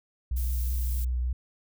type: tone with vibrato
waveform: sine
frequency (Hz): 61.74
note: B1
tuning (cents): 0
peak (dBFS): -25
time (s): 0.31-1.33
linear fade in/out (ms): 5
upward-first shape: sine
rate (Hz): 5.4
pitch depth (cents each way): 16
type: noise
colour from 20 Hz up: violet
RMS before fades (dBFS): -40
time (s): 0.36-1.05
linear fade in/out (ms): 10
effects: none